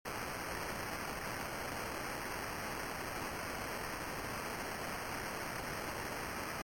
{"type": "noise with sample-and-hold", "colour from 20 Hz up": "blue", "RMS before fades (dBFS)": -41, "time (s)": [0.05, 6.62], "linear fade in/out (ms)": 5, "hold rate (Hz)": 3675, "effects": ["MP3 64 kbps"]}